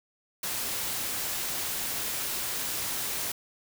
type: noise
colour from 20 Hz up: white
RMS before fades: -32 dBFS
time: 0.43-3.32 s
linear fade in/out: 5 ms
effects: none